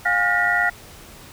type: tone cluster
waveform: sine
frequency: 708 / 810 / 1426 / 1822 / 1931 Hz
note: F5 / G#5 / F6 / A#6 / B6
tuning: +23 / -43 / +36 / -40 / -39 cents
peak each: -24 / -28 / -21 / -24 / -21 dBFS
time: 0.05-0.7 s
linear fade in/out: 10 ms
effects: pink hiss -43 dBFS RMS until 1.32 s

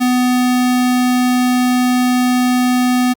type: tone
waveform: square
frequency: 249.7 Hz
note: B3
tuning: 19 cents sharp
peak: -12 dBFS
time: 0-3.14 s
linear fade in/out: 20 ms
effects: Opus 48 kbps

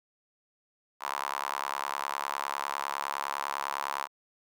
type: tone with high-pass filter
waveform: sawtooth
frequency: 69.9 Hz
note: C#2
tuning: 15 cents sharp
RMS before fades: -34 dBFS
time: 1-4.08 s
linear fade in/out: 50 ms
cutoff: 1000 Hz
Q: 4
effects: none

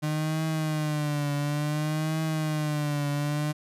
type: tone with vibrato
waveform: 35% pulse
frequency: 151.4 Hz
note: D#3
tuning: 47 cents flat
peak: -24 dBFS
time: 0.02-3.53 s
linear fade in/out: 20 ms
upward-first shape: triangle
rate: 0.57 Hz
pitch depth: 90 cents each way
effects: resampled to 32000 Hz

